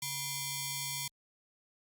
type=ring-modulated tone; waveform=5% pulse; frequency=1108.7 Hz; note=C#6; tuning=in tune; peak=-20 dBFS; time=0.02-1.08 s; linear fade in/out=5 ms; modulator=1250 Hz; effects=Opus 48 kbps